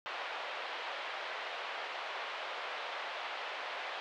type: band-pass noise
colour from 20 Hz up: pink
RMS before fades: -41 dBFS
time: 0.06-4 s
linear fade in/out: 0 ms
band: 570 to 3500 Hz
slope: 24 dB/octave
effects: none